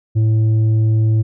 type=tone with tanh clipping; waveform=sine; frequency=110 Hz; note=A2; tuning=in tune; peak=-12 dBFS; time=0.15-1.23 s; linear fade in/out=20 ms; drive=5 dB; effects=none